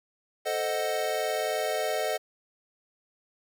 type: chord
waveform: square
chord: A diminished seventh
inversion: none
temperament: equal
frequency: 440 / 523.3 / 622.3 / 740 Hz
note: A4 / C5 / Eb5 / Gb5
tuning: 0 / 0 / 0 / 0 cents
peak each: -34 / -35 / -31 / -34 dBFS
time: 0.45-2.18 s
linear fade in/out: 20 ms
effects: 10-bit